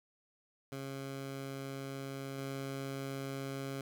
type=tone with level steps; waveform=15% pulse; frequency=136.4 Hz; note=C#3; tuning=28 cents flat; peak=-34 / -32 dBFS; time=0.72-3.81 s; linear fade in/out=2 ms; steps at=2.38 s; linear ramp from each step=2 ms; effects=none